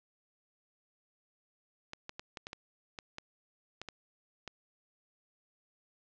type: clicks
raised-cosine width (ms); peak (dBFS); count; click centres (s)
0.2; -24; 11; 1.934 / 2.094 / 2.195 / 2.372 / 2.469 / 2.531 / 2.988 / 3.184 / 3.816 / 3.887 / 4.477
effects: low-pass 6000 Hz 12 dB/octave